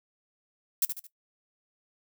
violet noise with echo, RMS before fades -24 dBFS, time 0.82-0.85 s, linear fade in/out 2 ms, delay 73 ms, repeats 3, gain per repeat -8 dB, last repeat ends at 1.069 s, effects noise-tail reverb RT60 0.1 s tail -17 dB re dry

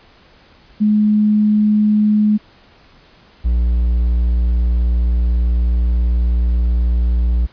sine / triangle tone pair in turn, 211.2 / 59.27 Hz, G#3 / A#1, +29 / +29 cents, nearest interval octave + minor seventh, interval 2200 cents, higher first, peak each -10 dBFS, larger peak neither, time 0.8-2.38 / 3.44-7.47 s, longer second, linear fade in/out 20 ms, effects pink hiss -48 dBFS RMS until 7.52 s + resampled to 11025 Hz

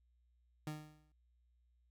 30% pulse tone with exponential decay, 152.6 Hz, D#3, 33 cents flat, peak -36 dBFS, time 0.67-1.12 s, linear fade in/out 2 ms, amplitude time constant 97 ms, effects added 60 Hz sine -70 dBFS peak until 1.9 s

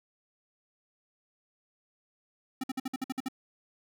square tone bursts, 261.7 Hz, C4, in tune, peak -31 dBFS, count 9, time 2.61-3.285 s, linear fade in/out 5 ms, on 27 ms, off 54 ms, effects none

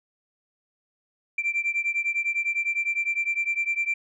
sine beating tone pair, 2349 / 2358.9 Hz, D7 / D7, 0 / +7 cents, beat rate 9.9 Hz, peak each -25 / -26 dBFS, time 1.38-3.94 s, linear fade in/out 5 ms, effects tanh soft clip ceiling -18 dBFS

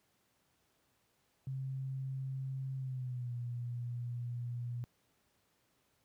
sine tone with pitch glide, 133.1 to 120.65 Hz, C3 to B2, +30 to -40 cents, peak -36 dBFS, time 1.47-4.84 s, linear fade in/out 0 ms, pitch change -170 cents, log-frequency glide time 2.76-3.33 s, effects pink hiss -75 dBFS RMS until 6.04 s + high-pass 80 Hz 12 dB/octave

